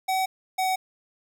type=tone pair in turn; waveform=square; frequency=757 / 751.8 Hz; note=F#5 / F#5; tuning=+39 / +27 cents; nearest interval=unison; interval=12 cents; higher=first; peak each=-23 dBFS; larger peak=neither; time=0.08-0.26 / 0.58-0.76 s; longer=neither; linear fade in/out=10 ms; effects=9-bit